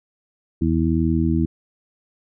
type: harmonic tone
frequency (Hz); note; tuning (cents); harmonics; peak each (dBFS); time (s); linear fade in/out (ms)
81.1; E2; -28; 1 / 2 / 3 / 4; -22 / -22 / -22 / -22; 0.61-1.46; 10
effects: none